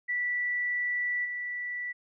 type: tone with level steps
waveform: sine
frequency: 1962 Hz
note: B6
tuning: 12 cents flat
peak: -27 / -32 dBFS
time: 0.08-1.93 s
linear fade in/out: 20 ms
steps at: 1.24 s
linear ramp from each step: 20 ms
effects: none